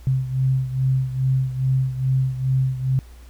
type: beating tone pair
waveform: sine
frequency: 130.81 / 133.21 Hz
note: C3 / C3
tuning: 0 / +31 cents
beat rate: 2.4 Hz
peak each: -19 / -24 dBFS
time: 0.07-2.99 s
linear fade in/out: 0 ms
effects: added 60 Hz sine -40 dBFS peak until 3.29 s + pink hiss -53 dBFS RMS until 3.29 s